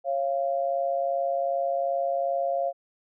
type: tone pair together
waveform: sine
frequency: 548.4 / 691 Hz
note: C#5 / F5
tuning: -19 / -19 cents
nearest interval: major third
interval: 400 cents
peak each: -27 / -26 dBFS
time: 0.04-2.73 s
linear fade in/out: 50 ms
effects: none